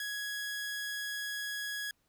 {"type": "tone", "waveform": "sawtooth", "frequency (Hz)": 1668, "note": "G#6", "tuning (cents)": 7, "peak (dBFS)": -32, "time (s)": [0, 1.91], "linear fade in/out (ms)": 2, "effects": ["pink hiss -75 dBFS RMS until 2.08 s"]}